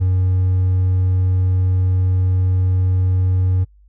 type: tone with hard clipping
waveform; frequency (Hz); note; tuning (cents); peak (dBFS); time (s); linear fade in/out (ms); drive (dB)
triangle; 92.5; F#2; 0; -14; 0-3.65; 20; 5
effects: noise-tail reverb RT60 0.1 s tail -24 dB re dry + added 50 Hz sine -46 dBFS peak until 3.88 s